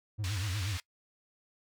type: tone with vibrato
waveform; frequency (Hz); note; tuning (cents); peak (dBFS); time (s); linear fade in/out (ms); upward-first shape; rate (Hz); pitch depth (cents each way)
triangle; 98; G2; 0; -30; 0.18-0.78; 20; sine; 8.3; 170
type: band-pass noise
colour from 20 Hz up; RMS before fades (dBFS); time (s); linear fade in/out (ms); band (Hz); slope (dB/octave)
white; -42; 0.24-0.8; 0; 1200 to 4800; 12
effects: noise-tail reverb RT60 0.1 s tail -22 dB re dry